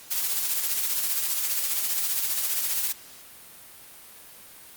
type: noise with tremolo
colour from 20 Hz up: blue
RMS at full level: -24 dBFS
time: 0.1-2.93 s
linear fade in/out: 20 ms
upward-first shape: triangle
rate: 15 Hz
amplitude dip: 50%
effects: white hiss -47 dBFS RMS until 4.76 s + Opus 48 kbps